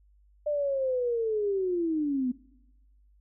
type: linear sweep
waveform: sine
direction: down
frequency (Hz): 600 to 243.2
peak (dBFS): -25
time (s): 0.46-2.32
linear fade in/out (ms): 10
effects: noise-tail reverb RT60 1.0 s tail -22 dB re dry + added 50 Hz sine -58 dBFS peak until 3.2 s